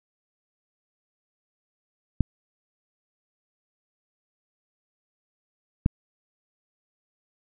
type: clicks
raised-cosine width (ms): 5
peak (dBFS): -7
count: 2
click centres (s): 2.207 / 5.861
effects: none